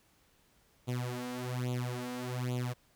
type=tone with flanger; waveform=sawtooth; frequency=124.3 Hz; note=B2; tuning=12 cents sharp; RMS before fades=-36 dBFS; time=0.87-2.74 s; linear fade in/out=20 ms; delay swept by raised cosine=0.28 to 3.88 ms; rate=1.2 Hz; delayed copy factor=+0.9; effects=pink hiss -68 dBFS RMS until 2.95 s